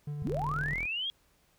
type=tone with tremolo; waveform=triangle; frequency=146.83 Hz; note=D3; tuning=in tune; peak=-31 dBFS; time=0.07-0.74 s; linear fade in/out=5 ms; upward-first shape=sine; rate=8 Hz; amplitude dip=25%
type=linear sweep; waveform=sine; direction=up; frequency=82.2 to 3342 Hz; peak=-31 dBFS; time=0.22-1.1 s; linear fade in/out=0 ms
type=tone; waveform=sawtooth; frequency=41.2 Hz; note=E1; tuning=in tune; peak=-35 dBFS; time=0.26-0.86 s; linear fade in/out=10 ms
effects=pink hiss -68 dBFS RMS until 1.58 s